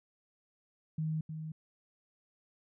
sine tone with echo, 157.2 Hz, D#3, 18 cents sharp, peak -31 dBFS, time 0.98-1.21 s, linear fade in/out 5 ms, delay 310 ms, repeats 1, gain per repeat -7 dB, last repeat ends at 1.52 s, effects none

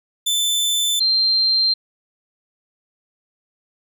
sawtooth / sine tone pair in turn, 3528 / 4159 Hz, A7 / C8, +4 / -11 cents, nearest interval minor third, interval 285 cents, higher second, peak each -14 / -14 dBFS, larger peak neither, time 0.26-1 / 1-1.74 s, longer neither, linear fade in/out 10 ms, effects none

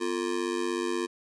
square tone with amplitude modulation, 349.2 Hz, F4, in tune, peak -24 dBFS, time 0-1.07 s, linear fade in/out 20 ms, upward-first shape sine, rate 96.5 Hz, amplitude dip 100%, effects resampled to 22050 Hz

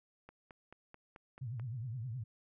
click train, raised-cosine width 0.5 ms, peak -37 dBFS, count 7, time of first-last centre 0.29-1.597 s, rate 4.59 Hz
sine tone with vibrato, 120 Hz, B2, 49 cents flat, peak -38 dBFS, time 1.41-2.24 s, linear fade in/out 10 ms, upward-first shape triangle, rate 9.6 Hz, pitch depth 230 cents each way
effects none

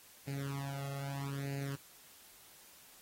sawtooth tone with flanger, 138.9 Hz, C#3, 4 cents sharp, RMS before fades -40 dBFS, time 0.27-1.76 s, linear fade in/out 10 ms, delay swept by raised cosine 0.43 to 1.53 ms, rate 0.79 Hz, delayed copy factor +0.9, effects white hiss -59 dBFS RMS until 3.01 s + AAC 48 kbps

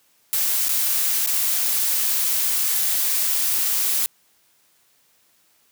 blue noise with dropouts, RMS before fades -21 dBFS, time 0.33-4.06 s, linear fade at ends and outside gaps 0 ms, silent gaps 0.684-0.691 / 1.262-1.273 s, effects white hiss -61 dBFS RMS until 5.71 s + high-pass 80 Hz 12 dB/octave

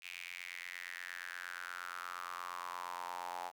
square tone with high-pass filter sweep, 44.27 Hz, F1, 24 cents sharp, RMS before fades -45 dBFS, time 0.01-3.52 s, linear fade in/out 50 ms, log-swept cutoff 2500 to 810 Hz, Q 5.5, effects 11-bit

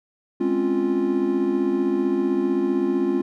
triangle chord, Db major seventh, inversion second, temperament equal, 207.7 / 261.6 / 277.2 / 349.2 Hz, Ab3 / C4 / Db4 / F4, 0 / 0 / 0 / 0 cents, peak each -26 / -24 / -23 / -20 dBFS, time 0.4-3.22 s, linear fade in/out 10 ms, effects none

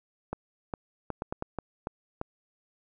clicks, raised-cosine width 1 ms, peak -18 dBFS, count 9, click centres 0.33 / 0.738 / 1.103 / 1.221 / 1.325 / 1.424 / 1.587 / 1.871 / 2.214 s, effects none

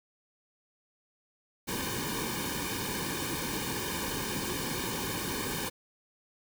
pink noise with comb filter, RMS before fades -34 dBFS, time 1.67-5.7 s, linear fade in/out 20 ms, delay 1.5 ms, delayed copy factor -1, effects none

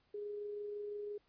sine tone with amplitude modulation, 413.6 Hz, G#4, 7 cents flat, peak -39 dBFS, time 0.14-1.18 s, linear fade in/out 5 ms, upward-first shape sine, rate 25.9 Hz, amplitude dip 25%, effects pink hiss -75 dBFS RMS until 1.28 s + resampled to 11025 Hz

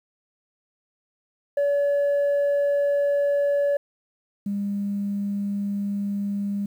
sine tone pair in turn, 570 / 201.5 Hz, C#5 / G3, +48 / +48 cents, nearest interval octave + tritone, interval 1800 cents, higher first, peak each -16 / -23 dBFS, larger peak first, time 1.57-3.77 / 4.46-6.66 s, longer neither, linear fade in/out 5 ms, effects tanh soft clip ceiling -18 dBFS + 9-bit

